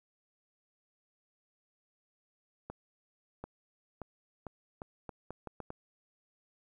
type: accelerating click train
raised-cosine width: 1 ms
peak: -27 dBFS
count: 10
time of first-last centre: 2.7-5.704 s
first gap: 740 ms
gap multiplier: 0.78
effects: 11-bit